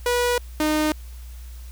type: tone pair in turn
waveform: sawtooth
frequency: 486.7 / 306.6 Hz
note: B4 / D#4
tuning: -25 / -25 cents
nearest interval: minor sixth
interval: 800 cents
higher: first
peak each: -15 dBFS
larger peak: neither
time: 0.06-0.38 / 0.6-0.92 s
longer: neither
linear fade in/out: 2 ms
effects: added 60 Hz sine -35 dBFS peak until 1.71 s + white hiss -51 dBFS RMS until 1.71 s